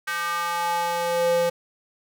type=tone with high-pass filter sweep; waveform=square; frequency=171.8 Hz; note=F3; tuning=28 cents flat; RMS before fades=-24 dBFS; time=0.07-1.5 s; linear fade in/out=10 ms; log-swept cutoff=1500 to 430 Hz; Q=3.6; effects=none